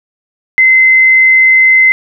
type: tone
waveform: sine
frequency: 2059 Hz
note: C7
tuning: 28 cents flat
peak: -3 dBFS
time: 0.58-1.92 s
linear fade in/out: 0 ms
effects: none